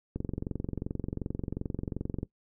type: click train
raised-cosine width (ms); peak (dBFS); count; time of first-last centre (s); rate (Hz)
3; -20; 48; 0.16-2.23; 22.7
effects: noise-tail reverb RT60 0.1 s tail -18 dB re dry